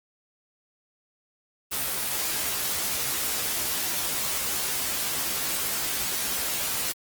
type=noise with comb filter; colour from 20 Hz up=white; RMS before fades=-28 dBFS; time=1.71-6.93 s; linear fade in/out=20 ms; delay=15 ms; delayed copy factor=+0.85; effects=Opus 24 kbps